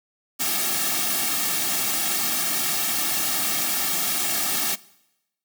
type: noise with comb filter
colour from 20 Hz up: white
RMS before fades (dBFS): -24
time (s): 0.39-4.76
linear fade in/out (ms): 20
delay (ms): 2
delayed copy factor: -0.95
effects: noise-tail reverb RT60 0.9 s tail -21 dB re dry + high-pass 150 Hz 12 dB/octave